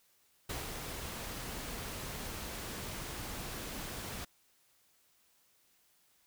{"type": "noise with ADSR envelope", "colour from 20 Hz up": "pink", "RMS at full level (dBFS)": -39, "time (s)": [0.49, 4.25], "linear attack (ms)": 8, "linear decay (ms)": 170, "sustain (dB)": -3, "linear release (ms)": 8, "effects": ["white hiss -70 dBFS RMS until 6.26 s"]}